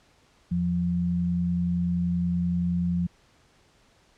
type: tone pair together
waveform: sine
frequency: 84.09 / 174.61 Hz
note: E2 / F3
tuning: +35 / 0 cents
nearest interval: octave + minor second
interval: 1265 cents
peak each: -32 / -23 dBFS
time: 0.51-3.07 s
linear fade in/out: 10 ms
effects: pink hiss -61 dBFS RMS until 4.17 s + low-pass 7000 Hz 12 dB/octave